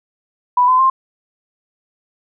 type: tone with pitch steps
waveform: sine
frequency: 987.8 / 1020.9 / 1055 Hz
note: B5 / C6 / C6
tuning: 0 / -43 / +14 cents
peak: -9 dBFS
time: 0.57-0.9 s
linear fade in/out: 5 ms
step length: 110 ms
effects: none